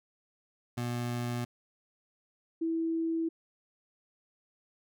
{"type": "tone pair in turn", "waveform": ["25% pulse", "sine"], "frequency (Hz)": [120.9, 327.7], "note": ["B2", "E4"], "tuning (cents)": [-36, -10], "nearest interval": "octave + perfect fourth", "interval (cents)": 1726, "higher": "second", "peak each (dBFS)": -28, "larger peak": "neither", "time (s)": [[0.77, 1.45], [2.61, 3.29]], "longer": "neither", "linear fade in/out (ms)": 10, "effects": []}